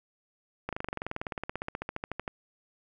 slowing click train, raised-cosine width 0.5 ms, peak -18 dBFS, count 29, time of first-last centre 0.69-2.278 s, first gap 37 ms, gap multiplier 1.03, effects none

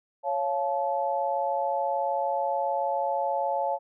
sine chord, Db augmented, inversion none, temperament just, 554.4 / 693 / 866.2 Hz, Db5 / F5 / A5, 0 / -14 / -27 cents, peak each -29 / -30 / -28 dBFS, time 0.23-3.79 s, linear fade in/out 50 ms, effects none

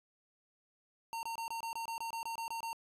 square tone bursts, 915 Hz, A#5, 32 cents flat, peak -38 dBFS, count 13, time 1.13-2.73 s, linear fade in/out 0 ms, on 100 ms, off 25 ms, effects resampled to 32000 Hz + 13-bit

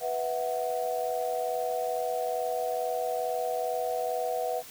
sine chord, B suspended fourth, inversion none, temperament just, 493.9 / 658.5 / 740.8 Hz, B4 / E5 / F#5, 0 / -2 / +2 cents, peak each -32 dBFS, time 0-4.63 s, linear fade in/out 50 ms, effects white hiss -47 dBFS RMS until 4.7 s

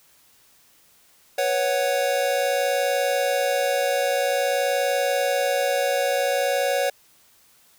square chord, B suspended second, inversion none, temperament equal, 493.9 / 554.4 / 740 Hz, B4 / C#5 / F#5, 0 / 0 / 0 cents, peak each -28 / -23 / -27 dBFS, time 1.38-6.9 s, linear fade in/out 5 ms, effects white hiss -57 dBFS RMS until 7.78 s

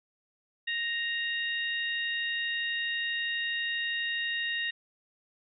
harmonic tone, 932.3 Hz, A#5, in tune, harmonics 2 / 3 / 4, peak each -31 / -35 / -37 dBFS, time 0.67-4.71 s, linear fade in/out 10 ms, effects none

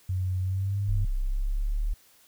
sine tone with pitch glide, 92.5 to 100.29 Hz, F#2 to G2, 0 to +40 cents, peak -25 dBFS, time 0.09-1.05 s, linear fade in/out 5 ms, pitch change +140 cents, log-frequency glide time 0.42-0.79 s
sine linear two-way sweep, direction down then up, 37.94 to 32.33 to 37.94 Hz, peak -24 dBFS, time 0.88-1.94 s, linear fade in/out 10 ms, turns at 1.16 s
effects white hiss -59 dBFS RMS until 2.27 s

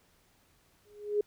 sine tone with exponential growth, 415.3 Hz, G#4, in tune, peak -22 dBFS, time 0.85-1.21 s, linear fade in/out 5 ms, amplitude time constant 77 ms, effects pink hiss -67 dBFS RMS until 1.26 s

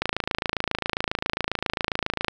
click train, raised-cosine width 0.3 ms, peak -7 dBFS, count 63, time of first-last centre 0.02-2.283 s, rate 27.4 Hz, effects none

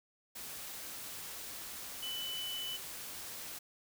sine tone in noise, 2992 Hz, F#7, 19 cents sharp, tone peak -38 dBFS, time 2.02-2.77 s, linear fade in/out 10 ms, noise white, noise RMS -45 dBFS, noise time 0.35-3.59 s, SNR +4 dB, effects none

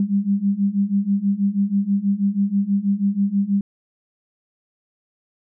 sine beating tone pair, 196 / 202.2 Hz, G3 / G#3, 0 / -46 cents, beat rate 6.2 Hz, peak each -21 / -19 dBFS, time 0-3.61 s, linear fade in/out 2 ms, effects none

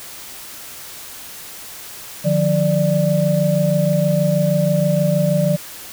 sine tone cluster, 152.1 / 178.4 / 589 Hz, D#3 / F3 / D5, -39 / +37 / +5 cents, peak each -18 dBFS, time 2.24-5.57 s, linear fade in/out 20 ms, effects white hiss -35 dBFS RMS until 5.92 s

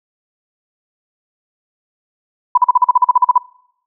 sine tone bursts, 990 Hz, B5, 4 cents sharp, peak -5 dBFS, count 13, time 2.55-3.38 s, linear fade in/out 5 ms, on 26 ms, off 41 ms, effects noise-tail reverb RT60 0.8 s tail -26 dB re dry

